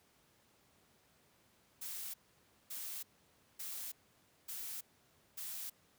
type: noise bursts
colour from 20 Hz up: blue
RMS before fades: -44 dBFS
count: 5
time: 1.81-5.7 s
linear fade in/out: 10 ms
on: 330 ms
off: 560 ms
effects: pink hiss -70 dBFS RMS until 5.98 s + high-pass 80 Hz 12 dB/octave